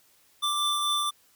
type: tone pair together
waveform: square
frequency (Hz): 1178 / 3530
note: D6 / A7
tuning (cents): +5 / +5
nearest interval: octave + perfect fifth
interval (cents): 1900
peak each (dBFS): -28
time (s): 0.42-1.11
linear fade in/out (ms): 20
effects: white hiss -62 dBFS RMS until 1.35 s